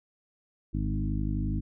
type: harmonic tone with a mistuned harmonic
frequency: 51.6 Hz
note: G#1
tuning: 10 cents flat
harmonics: 1 / 2 / 3 / 4 / 5 / 6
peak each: -30 / -33 / -35 / -36 / -37 / -38 dBFS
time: 0.73-1.61 s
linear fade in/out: 20 ms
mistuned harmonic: 3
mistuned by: -22 cents
effects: none